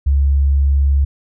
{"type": "tone", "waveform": "sine", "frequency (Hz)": 69.6, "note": "C#2", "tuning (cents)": 8, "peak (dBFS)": -10, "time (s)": [0.06, 1.05], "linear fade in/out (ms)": 10, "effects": []}